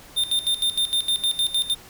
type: tone with tremolo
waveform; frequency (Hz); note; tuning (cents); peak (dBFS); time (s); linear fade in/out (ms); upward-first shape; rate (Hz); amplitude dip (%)
square; 3620; A7; +48; -19; 0.16-1.75; 20; square; 6.5; 80
effects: pink hiss -46 dBFS RMS until 1.89 s